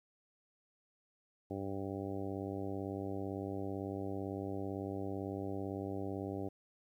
harmonic tone, 97.9 Hz, G2, 2 cents flat, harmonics 1 / 2 / 3 / 4 / 5 / 6 / 7 / 8, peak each -44 / -46 / -42 / -44 / -48 / -49 / -51 / -51 dBFS, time 1.5-6.49 s, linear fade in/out 10 ms, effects 12-bit

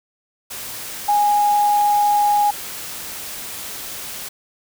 sine tone in noise, 826 Hz, G#5, 10 cents flat, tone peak -13 dBFS, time 1.08-2.51 s, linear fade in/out 10 ms, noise white, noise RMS -31 dBFS, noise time 0.5-4.29 s, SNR +15 dB, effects none

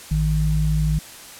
sine tone pair together, 55.4 / 154.4 Hz, A1 / D#3, +13 / -13 cents, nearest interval octave + tritone, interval 1774 cents, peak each -20 / -19 dBFS, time 0.11-0.99 s, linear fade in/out 5 ms, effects white hiss -40 dBFS RMS until 1.39 s + low-pass 12000 Hz 12 dB/octave

